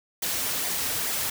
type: noise with flanger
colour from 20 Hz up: white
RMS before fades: -28 dBFS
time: 0.22-1.3 s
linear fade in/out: 5 ms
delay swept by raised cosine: 0.72 to 6.12 ms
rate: 2.3 Hz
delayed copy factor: -0.5
effects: none